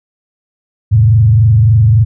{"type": "tone with frequency modulation", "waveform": "sine", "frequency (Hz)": 110, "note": "A2", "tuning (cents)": 0, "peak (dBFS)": -4, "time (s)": [0.91, 2.05], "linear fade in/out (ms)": 20, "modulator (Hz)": 23.5, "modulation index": 0.69, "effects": []}